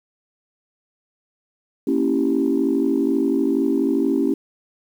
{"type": "chord", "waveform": "sine", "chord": "A# diminished seventh", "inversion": "none", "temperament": "equal", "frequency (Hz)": [233.1, 277.2, 329.6, 392], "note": ["A#3", "C#4", "E4", "G4"], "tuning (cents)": [0, 0, 0, 0], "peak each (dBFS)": [-24, -19, -22, -23], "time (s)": [1.87, 4.34], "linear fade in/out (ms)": 5, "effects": ["tanh soft clip ceiling -8 dBFS", "8-bit"]}